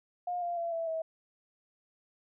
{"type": "tone with pitch steps", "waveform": "sine", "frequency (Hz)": [712, 694.9, 678.3, 662, 646.2], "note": ["F5", "F5", "E5", "E5", "E5"], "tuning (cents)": [33, -9, 49, 7, -35], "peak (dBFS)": -31, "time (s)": [0.27, 1.02], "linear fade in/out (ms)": 5, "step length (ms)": 150, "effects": []}